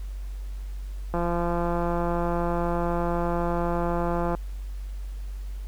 click train, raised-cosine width 1 ms, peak -14 dBFS, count 553, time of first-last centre 1.14-4.349 s, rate 172 Hz, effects added 48 Hz sine -31 dBFS peak until 5.67 s + pink hiss -55 dBFS RMS until 5.67 s

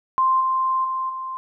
sine tone with level steps, 1046.5 Hz, C6, in tune, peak -15 / -18 / -22 / -27 dBFS, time 0.18-1.37 s, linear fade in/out 0 ms, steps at 0.4 / 0.84 / 1.09 s, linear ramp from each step 10 ms, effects none

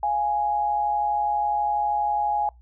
sine tone pair together, 698.4 / 830.6 Hz, F5 / G#5, 0 / 0 cents, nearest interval minor third, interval 300 cents, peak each -30 / -21 dBFS, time 0.03-2.49 s, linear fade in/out 2 ms, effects noise-tail reverb RT60 0.2 s tail -26 dB re dry + added 60 Hz sine -48 dBFS peak until 2.61 s

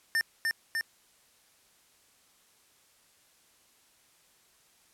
square tone with echo, 1800 Hz, A6, 39 cents sharp, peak -25 dBFS, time 0.15-0.21 s, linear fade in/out 0 ms, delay 300 ms, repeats 2, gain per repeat -2 dB, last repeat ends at 0.81 s, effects white hiss -64 dBFS RMS until 4.93 s + low-pass 12000 Hz 12 dB/octave

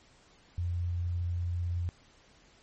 sine tone, 87.3 Hz, F2, in tune, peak -29 dBFS, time 0.58-1.89 s, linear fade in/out 0 ms, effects pink hiss -61 dBFS RMS until 2.62 s + MP3 32 kbps

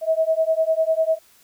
sine beating tone pair, 638 / 648 Hz, D#5 / E5, +43 / -30 cents, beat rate 10 Hz, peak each -20 dBFS, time 0.01-1.19 s, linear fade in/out 50 ms, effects white hiss -55 dBFS RMS until 1.43 s

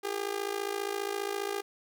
sawtooth tone with amplitude modulation, 403.1 Hz, G4, 48 cents sharp, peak -24 dBFS, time 0.03-1.62 s, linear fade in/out 20 ms, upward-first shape sine, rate 54.9 Hz, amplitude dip 85%, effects none

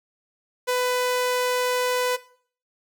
sawtooth tone, 498.6 Hz, B4, 16 cents sharp, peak -17 dBFS, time 0.67-2.17 s, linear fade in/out 20 ms, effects noise-tail reverb RT60 0.5 s tail -18 dB re dry

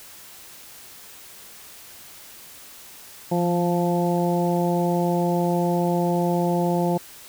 harmonic tone with a mistuned harmonic, 174.61 Hz, F3, in tune, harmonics 1 / 2 / 3 / 4 / 5, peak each -22 / -25 / -27 / -28 / -29 dBFS, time 3.31-6.98 s, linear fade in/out 10 ms, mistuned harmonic 1, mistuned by -23 cents, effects white hiss -44 dBFS RMS until 7.28 s

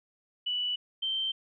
sine tone pair in turn, 2960 / 3123 Hz, F#7 / G7, 0 / -7 cents, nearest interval minor second, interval 93 cents, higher second, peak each -28 dBFS, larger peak neither, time 0.46-0.76 / 1.02-1.32 s, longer neither, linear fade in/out 10 ms, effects none

